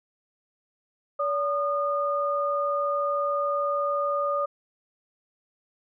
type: tone pair together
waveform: sine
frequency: 572.6 / 1221 Hz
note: D5 / D#6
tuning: -44 / -33 cents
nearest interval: octave + minor second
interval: 1311 cents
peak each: -26 dBFS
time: 1.19-4.46 s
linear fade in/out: 10 ms
effects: none